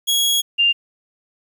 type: tone pair in turn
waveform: sawtooth / sine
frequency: 3322 / 2796 Hz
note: G#7 / F7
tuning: 0 / +1 cents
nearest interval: minor third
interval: 299 cents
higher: first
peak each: -12 dBFS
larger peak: neither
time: 0.07-0.42 / 0.58-0.73 s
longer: first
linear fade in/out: 20 ms
effects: 9-bit